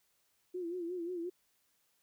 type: tone with vibrato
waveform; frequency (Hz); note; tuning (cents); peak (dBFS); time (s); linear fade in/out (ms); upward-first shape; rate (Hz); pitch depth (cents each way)
sine; 349.9; F4; +3; -36; 0.54-1.3; 10; sine; 5.6; 85
effects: white hiss -75 dBFS RMS until 2.02 s